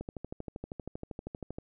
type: click train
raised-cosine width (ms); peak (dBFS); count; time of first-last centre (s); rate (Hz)
2; -25; 21; 0.01-1.585; 12.7
effects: none